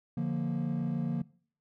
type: chord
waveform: triangle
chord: Bb major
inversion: first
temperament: equal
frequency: 146.83 / 174.61 / 233.1 Hz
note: D3 / F3 / Bb3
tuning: 0 / 0 / 0 cents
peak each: -31 dBFS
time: 0.17-1.22 s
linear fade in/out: 5 ms
effects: noise-tail reverb RT60 0.5 s tail -23 dB re dry + tanh soft clip ceiling -22 dBFS